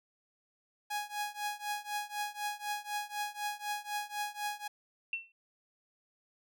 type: tone with tremolo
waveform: sawtooth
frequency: 830.6 Hz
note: G#5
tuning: in tune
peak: -28 dBFS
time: 0.9-4.68 s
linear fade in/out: 10 ms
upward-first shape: triangle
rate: 4 Hz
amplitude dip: 95%
type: tone with exponential decay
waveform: sine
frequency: 2702 Hz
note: E7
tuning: 42 cents sharp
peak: -29 dBFS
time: 5.13-5.32 s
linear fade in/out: 2 ms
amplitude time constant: 40 ms
effects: none